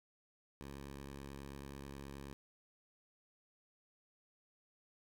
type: tone with vibrato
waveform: 10% pulse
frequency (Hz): 69.3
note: C#2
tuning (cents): 0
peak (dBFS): -39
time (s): 0.61-2.33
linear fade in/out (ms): 0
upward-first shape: sine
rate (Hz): 13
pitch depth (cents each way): 20
effects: none